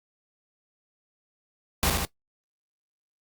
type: noise with echo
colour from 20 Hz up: pink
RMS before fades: -23 dBFS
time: 1.83-1.9 s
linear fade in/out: 0 ms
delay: 75 ms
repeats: 2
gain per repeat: -3 dB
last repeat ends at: 2.05 s
effects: noise-tail reverb RT60 0.1 s tail -18 dB re dry + Opus 48 kbps